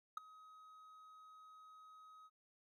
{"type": "tone with ADSR envelope", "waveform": "triangle", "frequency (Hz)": 1266, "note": "D#6", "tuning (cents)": 30, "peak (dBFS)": -34, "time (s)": [0.17, 2.3], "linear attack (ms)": 4, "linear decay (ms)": 9, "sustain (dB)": -22, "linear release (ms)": 41, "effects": []}